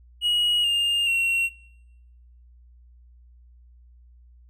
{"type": "tone with pitch steps", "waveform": "triangle", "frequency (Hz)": [2900, 2816, 2734], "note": ["F#7", "F7", "F7"], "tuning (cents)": [-35, 14, -37], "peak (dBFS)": -18, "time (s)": [0.21, 1.5], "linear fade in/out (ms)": 50, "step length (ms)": 430, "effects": ["noise-tail reverb RT60 1.0 s tail -25 dB re dry", "added 60 Hz sine -49 dBFS peak until 4.49 s"]}